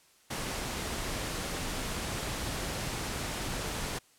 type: noise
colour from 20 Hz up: pink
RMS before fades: -35 dBFS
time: 0.3-3.99 s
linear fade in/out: 10 ms
effects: white hiss -63 dBFS RMS until 4.18 s + low-pass 11000 Hz 12 dB/octave